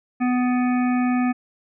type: harmonic tone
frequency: 248.9 Hz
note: B3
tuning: 14 cents sharp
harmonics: 1 / 3 / 5 / 7 / 9 / 10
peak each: -18 / -28 / -32 / -35 / -37 / -38 dBFS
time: 0.2-1.33 s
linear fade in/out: 20 ms
effects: none